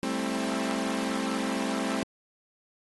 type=chord; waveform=sawtooth; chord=A minor seventh; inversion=third; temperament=equal with one note detuned; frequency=196 / 220 / 265 / 329.6 Hz; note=G3 / A3 / C4 / E4; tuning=0 / 0 / +22 / 0 cents; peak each=-31 / -29 / -27 / -33 dBFS; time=0.03-2.03 s; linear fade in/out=0 ms; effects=AAC 32 kbps